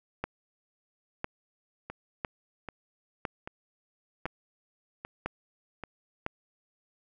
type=two click trains; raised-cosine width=0.5 ms; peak=-23 / -16 dBFS; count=6 / 7; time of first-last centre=1.9-5.837 / 0.24-6.264 s; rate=1.27 / 0.996 Hz; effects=none